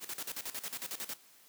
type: noise with tremolo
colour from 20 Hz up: white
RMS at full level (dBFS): -39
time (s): 0-1.18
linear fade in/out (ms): 50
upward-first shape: square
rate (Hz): 11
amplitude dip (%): 80
effects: white hiss -61 dBFS RMS until 1.48 s + high-pass 150 Hz 12 dB/octave